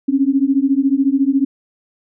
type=beating tone pair; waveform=sine; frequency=266.4 / 280.4 Hz; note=C4 / C#4; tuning=+31 / +20 cents; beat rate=14 Hz; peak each=-15 dBFS; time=0.08-1.45 s; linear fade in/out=10 ms; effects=none